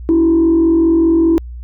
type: tone with frequency modulation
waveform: sine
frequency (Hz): 329.6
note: E4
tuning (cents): 0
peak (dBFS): -7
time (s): 0.09-1.38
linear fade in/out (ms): 0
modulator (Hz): 45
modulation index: 0.43
effects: tanh soft clip ceiling -5 dBFS + added 60 Hz sine -26 dBFS peak until 1.63 s